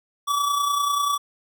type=tone with amplitude modulation; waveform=square; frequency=1148 Hz; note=D6; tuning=40 cents flat; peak=-19 dBFS; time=0.27-1.18 s; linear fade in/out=20 ms; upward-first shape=sine; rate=30.2 Hz; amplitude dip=45%; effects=none